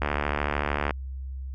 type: click train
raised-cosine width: 0.5 ms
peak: -10 dBFS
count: 66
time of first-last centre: 0.02-0.908 s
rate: 73.2 Hz
effects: added 66 Hz sine -32 dBFS peak until 1.54 s